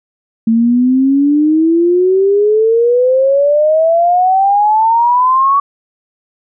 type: exponential sweep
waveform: sine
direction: up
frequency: 223 to 1132 Hz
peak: -7 dBFS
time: 0.47-5.6 s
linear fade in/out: 5 ms
effects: none